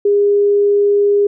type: tone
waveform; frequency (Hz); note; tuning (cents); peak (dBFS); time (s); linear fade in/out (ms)
sine; 407.2; G#4; -34; -9; 0.05-1.27; 5
effects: none